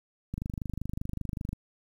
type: click train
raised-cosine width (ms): 5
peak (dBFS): -21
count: 31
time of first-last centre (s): 0.34-1.53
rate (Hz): 25.2
effects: 9-bit